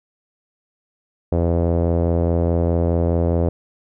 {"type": "tone with low-pass filter", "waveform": "sawtooth", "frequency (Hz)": 84.8, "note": "E2", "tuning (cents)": 50, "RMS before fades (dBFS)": -18, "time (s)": [1.32, 3.49], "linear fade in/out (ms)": 0, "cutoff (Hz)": 550, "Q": 2.6, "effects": []}